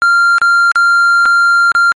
triangle tone with dropouts, 1389 Hz, F6, 10 cents flat, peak -4 dBFS, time 0.02-1.92 s, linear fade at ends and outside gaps 0 ms, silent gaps 0.383-0.416 / 0.716-0.757 / 1.255-1.259 / 1.718-1.75 s, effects MP3 48 kbps

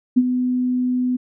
sine tone with ADSR envelope, 250.7 Hz, B3, 26 cents sharp, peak -8 dBFS, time 0.16-1.17 s, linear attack 17 ms, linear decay 44 ms, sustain -9 dB, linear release 14 ms, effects none

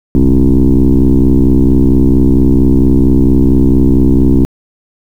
sine tone with frequency modulation, 138.8 Hz, C#3, 3 cents sharp, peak -3 dBFS, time 0.15-4.45 s, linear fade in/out 0 ms, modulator 64.4 Hz, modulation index 3, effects tanh soft clip ceiling 0 dBFS + 7-bit

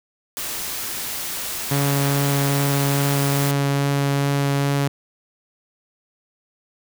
white noise, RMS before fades -28 dBFS, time 0.37-3.51 s, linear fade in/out 0 ms
sawtooth tone with vibrato, 140.5 Hz, C#3, 24 cents sharp, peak -14 dBFS, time 1.71-4.88 s, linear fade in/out 5 ms, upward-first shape triangle, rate 2.4 Hz, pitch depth 8 cents each way
effects none

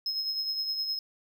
triangle tone with tremolo, 5150 Hz, E8, 41 cents flat, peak -26 dBFS, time 0.06-0.99 s, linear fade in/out 2 ms, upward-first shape sine, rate 9.7 Hz, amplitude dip 45%, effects none

